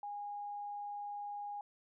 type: tone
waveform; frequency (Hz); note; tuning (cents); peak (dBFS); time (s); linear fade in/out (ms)
sine; 820; G#5; -22; -40; 0.03-1.61; 2
effects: none